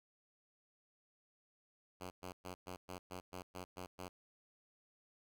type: tone bursts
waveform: 5% pulse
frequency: 91.3 Hz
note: F#2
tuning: 23 cents flat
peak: -34 dBFS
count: 10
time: 2-4.09 s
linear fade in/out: 20 ms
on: 110 ms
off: 110 ms
effects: none